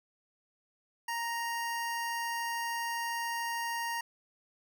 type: tone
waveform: 25% pulse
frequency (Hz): 933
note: A#5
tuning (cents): +1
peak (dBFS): -29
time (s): 1.08-4.01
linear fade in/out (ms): 5
effects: none